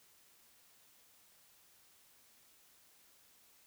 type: silence
effects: white hiss -66 dBFS RMS until 3.66 s